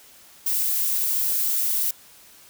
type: noise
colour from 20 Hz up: violet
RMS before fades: -23 dBFS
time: 0.46-1.91 s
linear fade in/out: 5 ms
effects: white hiss -50 dBFS RMS until 2.49 s

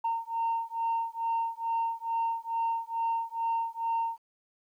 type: beating tone pair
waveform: sine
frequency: 915 / 917.3 Hz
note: A#5 / A#5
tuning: -32 / -28 cents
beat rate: 2.3 Hz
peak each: -30 dBFS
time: 0.04-4.18 s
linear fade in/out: 10 ms
effects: tanh soft clip ceiling -23 dBFS + 11-bit

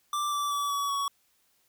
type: tone with pitch steps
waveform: square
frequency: 1177 / 1162.8 / 1148.8 / 1134.9 / 1121.3 Hz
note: D6 / D6 / D6 / C#6 / C#6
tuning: +3 / -18 / -39 / +40 / +20 cents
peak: -28 dBFS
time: 0.13-1.08 s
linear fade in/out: 2 ms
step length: 190 ms
effects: white hiss -69 dBFS RMS until 1.68 s

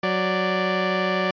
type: tone pair together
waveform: 15% pulse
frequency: 185 / 587.3 Hz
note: F#3 / D5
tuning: 0 / 0 cents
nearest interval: octave + minor sixth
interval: 2000 cents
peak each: -17 dBFS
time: 0.03-1.31 s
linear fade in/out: 5 ms
effects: resampled to 11025 Hz

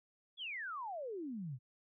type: exponential sweep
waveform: sine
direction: down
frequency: 3500 to 116.54 Hz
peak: -40 dBFS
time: 0.37-1.59 s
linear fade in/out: 50 ms
effects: none

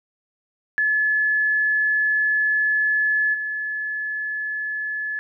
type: tone with level steps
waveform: sine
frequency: 1717 Hz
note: A6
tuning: 43 cents flat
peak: -17 / -24 dBFS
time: 0.78-5.19 s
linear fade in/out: 0 ms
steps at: 3.33 s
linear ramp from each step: 20 ms
effects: none

